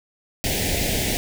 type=band-stop noise; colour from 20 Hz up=pink; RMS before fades=-23 dBFS; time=0.44-1.17 s; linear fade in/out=0 ms; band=780 to 1800 Hz; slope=48 dB/octave; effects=none